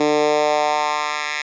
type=tone with high-pass filter sweep; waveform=10% pulse; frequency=149.7 Hz; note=D3; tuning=33 cents sharp; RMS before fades=-19 dBFS; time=0-1.42 s; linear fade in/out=5 ms; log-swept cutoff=330 to 1800 Hz; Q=2.2; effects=resampled to 16000 Hz